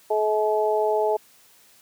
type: harmonic tone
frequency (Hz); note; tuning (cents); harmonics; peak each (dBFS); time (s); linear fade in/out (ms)
213.9; A3; -49; 2 / 3 / 4; -22 / -24 / -25; 0.1-1.17; 10
effects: white hiss -55 dBFS RMS until 1.81 s + high-pass 100 Hz 12 dB/octave